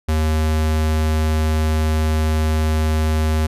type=tone; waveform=square; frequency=78.1 Hz; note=D#2; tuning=7 cents sharp; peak=-16 dBFS; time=0.08-3.47 s; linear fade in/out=10 ms; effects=resampled to 32000 Hz